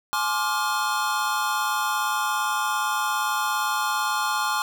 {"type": "chord", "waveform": "square", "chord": "D half-diminished seventh", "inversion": "second", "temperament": "just", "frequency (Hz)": [845.8, 1057.2, 1174.7, 1409.6], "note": ["Ab5", "C6", "D6", "F6"], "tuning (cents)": [31, 18, 0, 16], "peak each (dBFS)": -29, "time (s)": [0.13, 4.62], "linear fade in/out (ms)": 0, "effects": []}